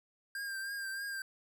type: tone with vibrato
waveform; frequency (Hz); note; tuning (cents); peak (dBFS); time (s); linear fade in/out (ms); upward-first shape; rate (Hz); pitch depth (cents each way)
square; 1596; G6; +31; -38; 0.35-1.22; 2; triangle; 3.2; 42
effects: none